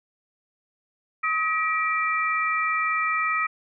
sine tone cluster, 1268 / 1925 / 2350 Hz, D#6 / B6 / D7, +32 / -45 / +1 cents, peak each -24 / -28 / -27 dBFS, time 1.23-3.47 s, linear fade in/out 10 ms, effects none

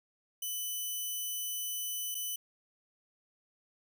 5% pulse tone with dropouts, 3000 Hz, F#7, 23 cents sharp, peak -26 dBFS, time 0.42-2.36 s, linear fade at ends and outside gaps 5 ms, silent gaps 2.146-2.15 s, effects none

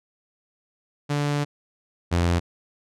sawtooth tone pair in turn, 145.4 / 86.46 Hz, D3 / F2, -17 / -17 cents, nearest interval major sixth, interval 900 cents, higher first, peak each -18 / -15 dBFS, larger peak second, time 1.09-1.45 / 2.11-2.4 s, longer first, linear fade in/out 20 ms, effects low-pass 8000 Hz 12 dB/octave

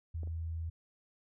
sine tone, 82 Hz, E2, 9 cents flat, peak -35 dBFS, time 0.14-0.7 s, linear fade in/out 10 ms
clicks, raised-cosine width 2 ms, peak -35 / -40 dBFS, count 2, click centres 0.233 / 0.274 s
effects none

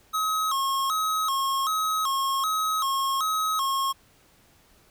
square tone with vibrato, 1174.7 Hz, D6, in tune, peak -24 dBFS, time 0.13-3.93 s, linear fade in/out 20 ms, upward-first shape square, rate 1.3 Hz, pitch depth 140 cents each way, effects pink hiss -59 dBFS RMS until 4.9 s

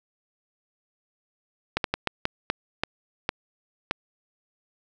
slowing click train, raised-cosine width 0.3 ms, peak -7 dBFS, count 9, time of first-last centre 1.77-3.911 s, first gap 72 ms, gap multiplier 1.36, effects none

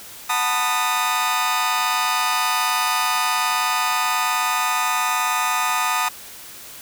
sawtooth chord, B dominant seventh, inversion second, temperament just, 740.8 / 889 / 987.8 / 1234.7 Hz, F#5 / A5 / B5 / D#6, +2 / +18 / 0 / -14 cents, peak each -24 / -21 / -22 / -18 dBFS, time 0.29-6.09 s, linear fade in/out 10 ms, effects white hiss -39 dBFS RMS until 6.81 s

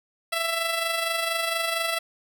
10% pulse tone with amplitude modulation, 665 Hz, E5, 15 cents sharp, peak -14 dBFS, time 0.32-1.99 s, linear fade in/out 10 ms, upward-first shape sine, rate 24.3 Hz, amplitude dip 45%, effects none

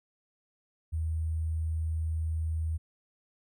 sine tone with sample-and-hold, 80 Hz, D#2, 49 cents sharp, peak -28 dBFS, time 0.92-2.78 s, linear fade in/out 20 ms, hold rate 8820 Hz, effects none

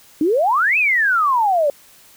sine exponential two-way sweep, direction up then down, 287.9 to 2637 to 554 Hz, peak -13 dBFS, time 0.21-1.7 s, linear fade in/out 2 ms, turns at 0.78 s, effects white hiss -48 dBFS RMS until 2.16 s

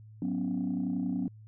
sine chord, F# suspended fourth, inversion none, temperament just, 185 / 246.7 / 277.5 Hz, F#3 / B3 / C#4, 0 / -2 / +2 cents, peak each -32 dBFS, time 0.22-1.28 s, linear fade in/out 2 ms, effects tanh soft clip ceiling -23 dBFS + added 108 Hz sine -48 dBFS peak until 1.47 s

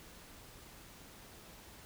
silence, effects pink hiss -55 dBFS RMS until 1.85 s

